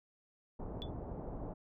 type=low-pass noise; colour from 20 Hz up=pink; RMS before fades=-43 dBFS; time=0.59-1.54 s; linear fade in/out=10 ms; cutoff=840 Hz; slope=24 dB/octave
type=tone with exponential decay; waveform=sine; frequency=3452 Hz; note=A7; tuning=34 cents flat; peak=-38 dBFS; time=0.82-0.9 s; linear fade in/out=0 ms; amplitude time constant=16 ms
effects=none